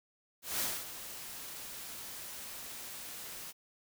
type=noise with ADSR envelope; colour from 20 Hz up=white; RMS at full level=-33 dBFS; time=0.42-3.53 s; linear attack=180 ms; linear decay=240 ms; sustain=-12 dB; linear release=33 ms; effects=none